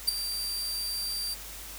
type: tone with ADSR envelope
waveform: sawtooth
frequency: 4699 Hz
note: D8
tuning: in tune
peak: -15 dBFS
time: 0.07-1.35 s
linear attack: 19 ms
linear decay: 4 ms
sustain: -13 dB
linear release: 19 ms
effects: added 50 Hz sine -47 dBFS peak until 1.78 s + white hiss -43 dBFS RMS until 1.78 s